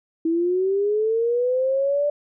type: linear sweep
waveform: sine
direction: up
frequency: 322 to 589 Hz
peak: -18 dBFS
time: 0.25-2.1 s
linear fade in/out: 5 ms
effects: none